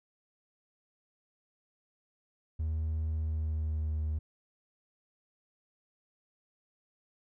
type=tone with pitch glide; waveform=triangle; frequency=79 to 77.2 Hz; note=D#2 to D#2; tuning=+27 to -13 cents; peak=-27 dBFS; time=2.59-4.19 s; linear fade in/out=10 ms; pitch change=-40 cents; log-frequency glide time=3.11-4.01 s; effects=tanh soft clip ceiling -24 dBFS